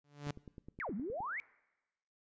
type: tone with exponential growth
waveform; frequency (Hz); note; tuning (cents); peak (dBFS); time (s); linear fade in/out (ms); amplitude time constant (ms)
sawtooth; 145; D3; -22; -31; 0.04-0.31; 5; 58
type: click train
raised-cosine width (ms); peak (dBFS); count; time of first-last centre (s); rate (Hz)
3; -36; 10; 0.27-1.205; 9.63
type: exponential two-way sweep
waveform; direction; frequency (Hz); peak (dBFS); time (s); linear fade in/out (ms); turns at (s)
sine; down then up; 2349 to 179.7 to 2349; -37; 0.8-1.4; 0; 0.94
effects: noise-tail reverb RT60 1.0 s tail -23 dB re dry + resampled to 16000 Hz